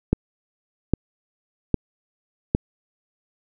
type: click train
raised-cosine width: 3 ms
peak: -4 dBFS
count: 4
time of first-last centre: 0.13-2.549 s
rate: 1.24 Hz
effects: none